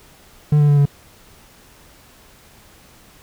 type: tone with pitch steps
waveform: triangle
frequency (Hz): 149.1 / 146.88 / 144.69 / 142.53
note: D3 / D3 / D3 / C#3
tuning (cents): +27 / +1 / -25 / +49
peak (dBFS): -8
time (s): 0.52-0.856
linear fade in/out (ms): 5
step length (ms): 84
effects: pink hiss -48 dBFS RMS until 3.22 s

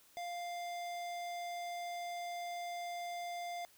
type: tone with notch filter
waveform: square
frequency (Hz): 698.5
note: F5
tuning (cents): 0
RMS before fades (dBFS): -42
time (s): 0.17-3.65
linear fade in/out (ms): 0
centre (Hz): 11000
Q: 1.3
effects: white hiss -65 dBFS RMS until 3.77 s

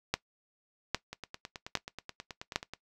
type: two click trains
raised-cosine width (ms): 0.2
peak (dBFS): -23 / -10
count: 16 / 4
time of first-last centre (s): 1.13-2.736 / 0.14-2.559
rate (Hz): 9.34 / 1.24
effects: noise-tail reverb RT60 0.1 s tail -18 dB re dry

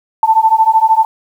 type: beating tone pair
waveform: sine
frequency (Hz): 880 / 893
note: A5 / A5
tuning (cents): 0 / +25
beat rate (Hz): 13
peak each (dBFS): -10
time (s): 0.23-1.05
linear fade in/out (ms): 2
effects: 7-bit

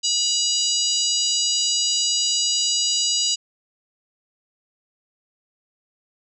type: harmonic tone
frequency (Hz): 969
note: B5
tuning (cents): -33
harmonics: 3 / 4 / 5 / 6 / 7 / 8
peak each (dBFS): -25 / -27 / -23 / -32 / -25 / -29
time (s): 0.03-3.36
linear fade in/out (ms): 20
effects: none

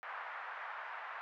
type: band-pass noise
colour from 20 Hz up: white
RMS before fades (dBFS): -45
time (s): 0.03-1.21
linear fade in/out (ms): 0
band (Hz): 770 to 1700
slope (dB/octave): 24
effects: none

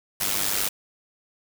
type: noise with amplitude modulation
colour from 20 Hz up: white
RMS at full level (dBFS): -22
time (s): 0.2-0.69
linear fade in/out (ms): 10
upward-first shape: sine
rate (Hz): 99.4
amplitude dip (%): 75
effects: none

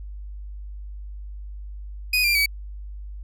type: tone with pitch steps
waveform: 30% pulse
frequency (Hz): 2489 / 2381 / 2277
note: D#7 / D7 / C#7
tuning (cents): 0 / +23 / +46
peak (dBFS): -15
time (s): 2.13-2.46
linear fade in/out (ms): 5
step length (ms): 110
effects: added 50 Hz sine -33 dBFS peak until 3.23 s

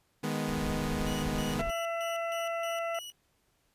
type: chord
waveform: sawtooth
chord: G# minor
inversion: second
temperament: equal with one note detuned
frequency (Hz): 155.03 / 207.7 / 246.9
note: D#3 / G#3 / B3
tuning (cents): -6 / 0 / 0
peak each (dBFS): -31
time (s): 0.23-1.62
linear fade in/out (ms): 10
type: noise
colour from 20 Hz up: brown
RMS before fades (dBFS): -38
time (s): 0.48-1.71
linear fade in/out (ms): 10
type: tone with tremolo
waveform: sawtooth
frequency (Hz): 2929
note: F#7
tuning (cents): -18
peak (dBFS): -38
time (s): 1.07-3.12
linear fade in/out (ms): 0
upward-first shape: square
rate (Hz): 3.2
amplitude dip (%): 80
type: harmonic tone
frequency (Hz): 671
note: E5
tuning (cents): +31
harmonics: 1 / 2 / 3 / 4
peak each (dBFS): -32 / -38 / -42 / -44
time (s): 1.59-2.99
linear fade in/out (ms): 2
effects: pink hiss -72 dBFS RMS until 3.74 s + resampled to 32000 Hz

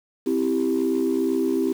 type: chord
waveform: sine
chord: C major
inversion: none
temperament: equal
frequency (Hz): 261.6 / 329.6 / 392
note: C4 / E4 / G4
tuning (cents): 0 / 0 / 0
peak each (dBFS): -23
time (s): 0.26-1.73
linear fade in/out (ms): 10
effects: tanh soft clip ceiling -13 dBFS + 7-bit

